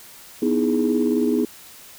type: chord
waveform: sine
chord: E major seventh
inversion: second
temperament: equal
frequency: 246.9 / 311.1 / 329.6 / 415.3 Hz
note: B3 / D#4 / E4 / G#4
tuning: 0 / 0 / 0 / 0 cents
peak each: -20 / -22 / -26 / -22 dBFS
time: 0.42-1.45 s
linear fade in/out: 5 ms
effects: tanh soft clip ceiling -9 dBFS + white hiss -44 dBFS RMS until 1.98 s